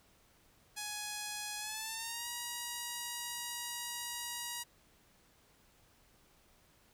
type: tone with pitch glide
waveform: 5% pulse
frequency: 837 to 955.9 Hz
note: G#5 to A#5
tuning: +13 to +43 cents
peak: -27 dBFS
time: 0.76-4.64 s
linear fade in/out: 20 ms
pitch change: +230 cents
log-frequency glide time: 1.58-2.28 s
effects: pink hiss -67 dBFS RMS until 6.93 s